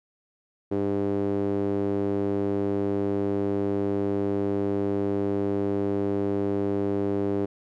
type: tone with band-pass filter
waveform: sawtooth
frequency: 100 Hz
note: G2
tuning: 35 cents sharp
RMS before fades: -26 dBFS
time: 0.71-7.46 s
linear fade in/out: 10 ms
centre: 370 Hz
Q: 2.7
effects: none